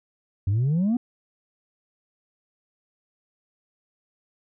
sine exponential sweep, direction up, 92.5 to 252.9 Hz, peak -17 dBFS, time 0.47-0.97 s, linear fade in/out 5 ms, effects tanh soft clip ceiling -18 dBFS

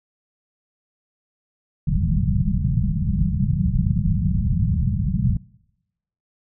white low-pass noise, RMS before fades -20 dBFS, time 1.87-5.37 s, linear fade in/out 5 ms, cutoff 200 Hz, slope 96 dB/octave, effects noise-tail reverb RT60 0.9 s tail -24 dB re dry

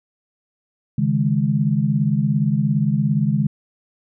sine chord, C# suspended second, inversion none, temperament just, 138.59 / 155.92 / 207.9 Hz, C#3 / D#3 / G#3, 0 / +4 / +2 cents, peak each -20 dBFS, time 0.98-3.47 s, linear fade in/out 5 ms, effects none

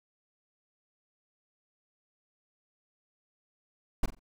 brown noise with echo, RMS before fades -24 dBFS, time 4.03-4.06 s, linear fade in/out 5 ms, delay 45 ms, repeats 3, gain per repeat -12 dB, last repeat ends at 4.195 s, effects none

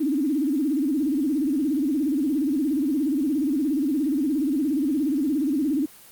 sine tone with vibrato, 287.7 Hz, D4, 36 cents flat, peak -20 dBFS, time 0-5.86 s, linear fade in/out 10 ms, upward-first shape sine, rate 17 Hz, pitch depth 190 cents each way, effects white hiss -48 dBFS RMS until 6.11 s + Opus 24 kbps

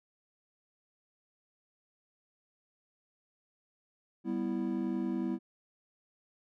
triangle chord, E minor, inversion first, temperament equal, 196 / 246.9 / 329.6 Hz, G3 / B3 / E4, 0 / 0 / 0 cents, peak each -34 / -33 / -33 dBFS, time 4.24-5.39 s, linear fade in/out 50 ms, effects none

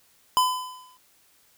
square tone with exponential decay, 1010 Hz, B5, 39 cents sharp, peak -16 dBFS, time 0.37-0.97 s, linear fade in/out 0 ms, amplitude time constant 130 ms, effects white hiss -61 dBFS RMS until 1.57 s

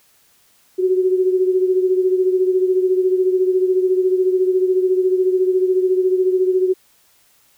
sine beating tone pair, 370 / 384 Hz, F#4 / G4, 0 / -36 cents, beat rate 14 Hz, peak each -14 / -21 dBFS, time 0.78-6.74 s, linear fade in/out 20 ms, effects white hiss -56 dBFS RMS until 7.57 s

